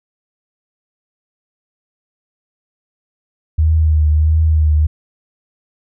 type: tone with vibrato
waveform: sine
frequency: 77.78 Hz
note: D#2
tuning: in tune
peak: -9 dBFS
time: 3.58-4.87 s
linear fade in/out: 10 ms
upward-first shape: triangle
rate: 1.5 Hz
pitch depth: 46 cents each way
effects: none